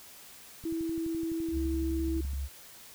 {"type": "click train", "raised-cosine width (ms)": 5, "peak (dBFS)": -34, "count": 21, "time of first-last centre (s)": [0.64, 2.335], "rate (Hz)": 11.8}
{"type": "tone", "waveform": "sine", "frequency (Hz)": 328, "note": "E4", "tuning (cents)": -9, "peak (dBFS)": -30, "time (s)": [0.65, 2.21], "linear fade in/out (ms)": 5}
{"type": "tone with pitch glide", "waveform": "sine", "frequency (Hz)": [69.3, 68.74], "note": ["C#2", "C#2"], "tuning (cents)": [0, -14], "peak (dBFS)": -31, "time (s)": [1.51, 2.49], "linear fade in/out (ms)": 50, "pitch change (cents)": -14, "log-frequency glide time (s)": [1.92, 2]}
{"effects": ["white hiss -51 dBFS RMS until 2.94 s"]}